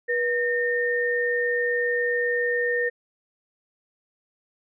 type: tone pair together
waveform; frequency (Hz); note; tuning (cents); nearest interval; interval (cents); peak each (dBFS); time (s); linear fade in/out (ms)
sine; 484 / 1827.3; B4 / A#6; -35 / -35; octave + major seventh; 2300; -24; 0.08-2.9; 20
effects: none